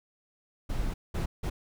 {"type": "noise bursts at uneven times", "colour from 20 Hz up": "brown", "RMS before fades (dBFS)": -30, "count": 3, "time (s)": [[0.69, 0.94], [1.14, 1.26], [1.43, 1.5]], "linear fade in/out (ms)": 10, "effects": []}